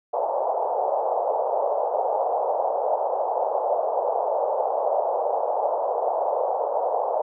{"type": "band-pass noise", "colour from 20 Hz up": "pink", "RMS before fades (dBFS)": -24, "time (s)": [0.13, 7.22], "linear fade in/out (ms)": 10, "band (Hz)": [500, 880], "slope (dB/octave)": 48, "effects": []}